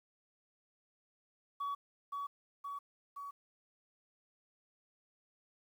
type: tone with echo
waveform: sine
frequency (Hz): 1131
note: C#6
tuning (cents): +34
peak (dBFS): -33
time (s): 1.6-1.75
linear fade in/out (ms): 10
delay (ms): 520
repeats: 3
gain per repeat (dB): -3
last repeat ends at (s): 3.31
effects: tanh soft clip ceiling -34 dBFS + 11-bit